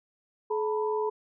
sine tone cluster, 428.2 / 902 / 982 Hz, A4 / A5 / B5, -47 / +43 / -10 cents, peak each -27 / -35 / -33 dBFS, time 0.5-1.1 s, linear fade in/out 10 ms, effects none

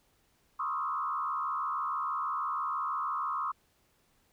sine tone with frequency modulation, 1168 Hz, D6, 10 cents flat, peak -30 dBFS, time 0.59-3.52 s, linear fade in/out 10 ms, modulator 73.1 Hz, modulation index 1.9, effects pink hiss -70 dBFS RMS until 4.32 s

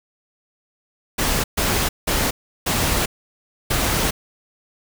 pink noise bursts at uneven times, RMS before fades -20 dBFS, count 5, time 1.18-1.44 / 1.57-1.89 / 2.07-2.31 / 2.66-3.06 / 3.7-4.11 s, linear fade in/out 10 ms, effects none

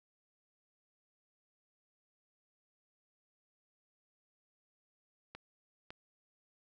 clicks, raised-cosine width 0.3 ms, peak -30 dBFS, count 2, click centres 5.35 / 5.905 s, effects none

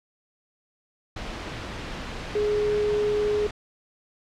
sine tone in noise, 418.4 Hz, G#4, 13 cents sharp, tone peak -21 dBFS, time 2.35-3.47 s, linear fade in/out 5 ms, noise pink, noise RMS -34 dBFS, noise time 1.16-3.51 s, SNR +10 dB, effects low-pass 4000 Hz 12 dB/octave

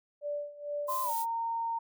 sine tone with tremolo, 584 Hz, D5, 10 cents flat, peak -31 dBFS, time 0.21-1.14 s, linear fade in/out 50 ms, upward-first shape sine, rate 2.2 Hz, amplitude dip 85%
violet noise, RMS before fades -38 dBFS, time 0.87-1.26 s, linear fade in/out 50 ms
sine tone with pitch glide, 1038 to 919.4 Hz, C6 to A#5, -14 to -24 cents, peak -30 dBFS, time 0.88-1.79 s, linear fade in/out 10 ms, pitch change -210 cents, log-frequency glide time 1.03-1.11 s
effects none

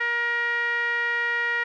5% pulse tone with low-pass filter, 473.5 Hz, A#4, 27 cents sharp, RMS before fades -25 dBFS, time 0-1.64 s, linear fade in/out 10 ms, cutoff 1800 Hz, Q 6.7, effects none

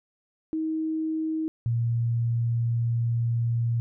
sine tone pair in turn, 316.9 / 117.1 Hz, D#4 / A#2, +32 / +8 cents, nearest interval octave + perfect fourth, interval 1724 cents, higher first, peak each -25 / -22 dBFS, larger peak second, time 0.53-1.48 / 1.66-3.8 s, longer second, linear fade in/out 0 ms, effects none

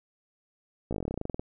slowing click train, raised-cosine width 2 ms, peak -19 dBFS, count 17, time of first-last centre 0.91-1.395 s, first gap 16 ms, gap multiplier 1.08, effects none

